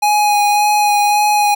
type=tone with vibrato; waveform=square; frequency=830.6 Hz; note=G#5; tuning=in tune; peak=-11 dBFS; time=0.02-1.55 s; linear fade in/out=10 ms; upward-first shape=sine; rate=1.8 Hz; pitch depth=15 cents each way; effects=none